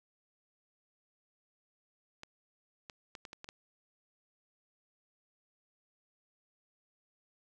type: clicks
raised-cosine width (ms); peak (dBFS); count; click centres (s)
0.2; -28; 7; 2.234 / 2.898 / 3.152 / 3.252 / 3.331 / 3.444 / 3.489
effects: none